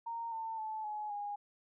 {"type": "tone with pitch steps", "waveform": "sine", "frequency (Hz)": [925, 897.6, 871.1, 845.3, 820.3], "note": ["A#5", "A5", "A5", "G#5", "G#5"], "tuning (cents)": [-14, 34, -18, 30, -22], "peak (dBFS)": -37, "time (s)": [0.06, 1.36], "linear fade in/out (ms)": 10, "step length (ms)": 260, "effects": []}